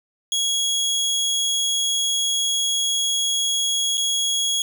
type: tone with dropouts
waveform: 25% pulse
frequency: 3322 Hz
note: G#7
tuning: in tune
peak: -16 dBFS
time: 0.32-4.62 s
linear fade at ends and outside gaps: 1 ms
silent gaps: 3.972-3.978 s
effects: none